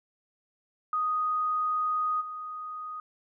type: tone with level steps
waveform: sine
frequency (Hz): 1244.5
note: D#6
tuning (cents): 0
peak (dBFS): -25 / -35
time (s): 0.93-3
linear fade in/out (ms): 2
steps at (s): 2.2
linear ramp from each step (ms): 20
effects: none